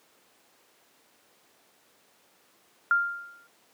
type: tone with exponential decay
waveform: sine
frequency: 1396.9 Hz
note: F6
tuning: in tune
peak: -17 dBFS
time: 2.91-3.47 s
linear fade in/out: 1 ms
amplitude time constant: 120 ms
effects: pink hiss -62 dBFS RMS until 3.73 s + high-pass 300 Hz 12 dB/octave

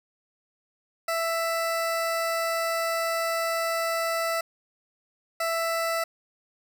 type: tone bursts at uneven times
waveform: 20% pulse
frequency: 662 Hz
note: E5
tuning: 7 cents sharp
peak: -20 dBFS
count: 2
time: 1.08-4.41 / 5.4-6.04 s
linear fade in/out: 5 ms
effects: 9-bit

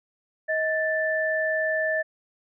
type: tone pair together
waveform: sine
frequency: 632 / 1763 Hz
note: D#5 / A6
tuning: +27 / +3 cents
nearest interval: octave + tritone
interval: 1776 cents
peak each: -25 dBFS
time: 0.48-2.03 s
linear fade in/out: 20 ms
effects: none

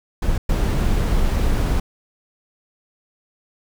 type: noise bursts at uneven times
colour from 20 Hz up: brown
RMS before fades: -18 dBFS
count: 2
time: 0.22-0.38 / 0.49-1.8 s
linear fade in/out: 5 ms
effects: none

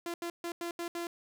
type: tone bursts at uneven times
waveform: sawtooth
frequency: 342.4 Hz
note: F4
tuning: 34 cents flat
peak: -31 dBFS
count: 6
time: 0.06-0.14 / 0.22-0.3 / 0.44-0.52 / 0.61-0.71 / 0.79-0.88 / 0.95-1.07 s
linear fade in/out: 2 ms
effects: none

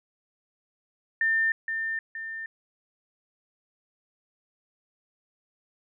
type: tone with echo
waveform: sine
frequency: 1800 Hz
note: A6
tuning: 39 cents sharp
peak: -21 dBFS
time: 1.21-1.52 s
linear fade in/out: 2 ms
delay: 470 ms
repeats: 2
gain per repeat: -6 dB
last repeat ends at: 2.46 s
effects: none

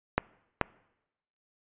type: clicks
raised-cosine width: 0.5 ms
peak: -8 dBFS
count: 2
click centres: 0.18 / 0.613 s
effects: noise-tail reverb RT60 0.9 s tail -23 dB re dry + resampled to 8000 Hz

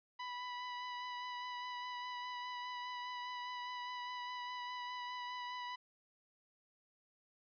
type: tone with vibrato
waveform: sawtooth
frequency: 987.8 Hz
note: B5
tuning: in tune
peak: -38 dBFS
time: 0.19-5.76 s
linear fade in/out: 10 ms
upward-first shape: sine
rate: 4.9 Hz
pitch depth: 15 cents each way
effects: resampled to 11025 Hz

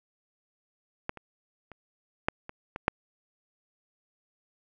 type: clicks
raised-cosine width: 0.5 ms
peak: -15 / -28 / -30 / -9 / -24 / -20 / -6 dBFS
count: 7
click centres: 1.094 / 1.173 / 1.717 / 2.285 / 2.494 / 2.761 / 2.881 s
effects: none

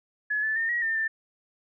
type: tone with pitch steps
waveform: sine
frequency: 1702 / 1748 / 1818 / 1906 / 1803 / 1782 Hz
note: G#6 / A6 / A#6 / A#6 / A6 / A6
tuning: +42 / -12 / -44 / +38 / +42 / +22 cents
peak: -24 dBFS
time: 0.3-1.08 s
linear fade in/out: 10 ms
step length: 130 ms
effects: none

